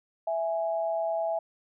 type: tone pair together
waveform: sine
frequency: 659.6 / 830.6 Hz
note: E5 / G#5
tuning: +1 / 0 cents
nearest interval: major third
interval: 399 cents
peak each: -27 / -33 dBFS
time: 0.27-1.39 s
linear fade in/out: 5 ms
effects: none